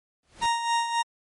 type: noise with exponential growth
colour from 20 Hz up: pink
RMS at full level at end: -35 dBFS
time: 0.23-0.46 s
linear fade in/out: 1 ms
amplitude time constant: 50 ms
type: tone with tremolo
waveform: 40% pulse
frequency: 932.3 Hz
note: A#5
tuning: in tune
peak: -20 dBFS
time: 0.41-1.03 s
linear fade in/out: 20 ms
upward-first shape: sine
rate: 3.7 Hz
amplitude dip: 60%
effects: low-pass 10000 Hz 12 dB/octave + MP3 48 kbps